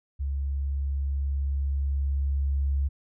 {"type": "tone with level ramp", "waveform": "sine", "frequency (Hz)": 69.3, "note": "C#2", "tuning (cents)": 0, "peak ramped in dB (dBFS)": [-26, -22], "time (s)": [0.19, 2.89], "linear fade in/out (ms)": 20, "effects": []}